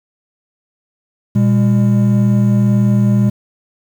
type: tone pair together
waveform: triangle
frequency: 120 / 201.8 Hz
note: B2 / G#3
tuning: -49 / -49 cents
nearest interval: major sixth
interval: 900 cents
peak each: -10 dBFS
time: 1.35-3.3 s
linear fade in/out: 10 ms
effects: 7-bit